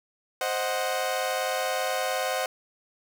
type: chord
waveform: sawtooth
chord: C diminished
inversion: none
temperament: equal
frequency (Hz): 523.3 / 622.3 / 740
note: C5 / Eb5 / Gb5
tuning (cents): 0 / 0 / 0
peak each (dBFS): -26 / -28 / -26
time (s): 0.41-2.46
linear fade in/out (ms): 2
effects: none